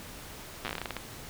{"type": "slowing click train", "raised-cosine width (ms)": 0.3, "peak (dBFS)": -17, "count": 13, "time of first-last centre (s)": [0.65, 0.967], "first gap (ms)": 8, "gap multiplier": 1.2, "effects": ["pink hiss -45 dBFS RMS until 1.29 s"]}